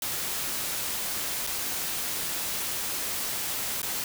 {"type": "noise with dropouts", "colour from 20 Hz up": "white", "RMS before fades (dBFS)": -31, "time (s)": [0.02, 4.04], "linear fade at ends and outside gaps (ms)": 2, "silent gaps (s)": [[1.467, 1.472], [3.818, 3.829]], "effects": []}